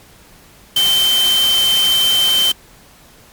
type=tone in noise; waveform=sine; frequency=3100 Hz; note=G7; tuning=20 cents flat; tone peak=-11 dBFS; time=0.76-2.52 s; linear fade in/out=5 ms; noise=white; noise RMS=-21 dBFS; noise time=0.76-2.52 s; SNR=+7 dB; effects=pink hiss -45 dBFS RMS until 3.32 s + MP3 96 kbps